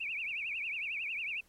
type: tone with vibrato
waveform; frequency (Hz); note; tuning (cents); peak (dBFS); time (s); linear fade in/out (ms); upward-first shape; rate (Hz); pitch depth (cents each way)
sine; 2489; D#7; 0; -34; 0-1.41; 10; triangle; 11; 220
effects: pink hiss -67 dBFS RMS until 1.48 s + MP3 64 kbps